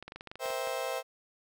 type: clicks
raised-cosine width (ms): 0.3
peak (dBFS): -27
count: 11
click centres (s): 0.026 / 0.08 / 0.121 / 0.16 / 0.209 / 0.273 / 0.315 / 0.356 / 0.458 / 0.504 / 0.673
type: chord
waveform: 35% pulse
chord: C dominant seventh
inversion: third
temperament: just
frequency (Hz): 470.9 / 523.3 / 654.1 / 784.9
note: Bb4 / C5 / E5 / G5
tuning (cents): +18 / 0 / -14 / +2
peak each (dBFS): -39 / -34 / -36 / -38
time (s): 0.39-1.03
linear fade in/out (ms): 50
effects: none